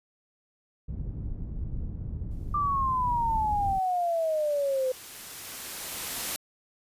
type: low-pass noise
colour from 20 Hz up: pink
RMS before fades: -34 dBFS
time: 0.88-3.79 s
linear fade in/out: 10 ms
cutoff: 150 Hz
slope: 12 dB/octave
type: noise with exponential growth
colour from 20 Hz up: white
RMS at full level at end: -31 dBFS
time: 2.31-6.36 s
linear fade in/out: 0 ms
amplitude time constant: 880 ms
type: exponential sweep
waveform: sine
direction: down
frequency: 1189 to 508 Hz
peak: -24 dBFS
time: 2.54-4.92 s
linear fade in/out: 5 ms
effects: resampled to 32000 Hz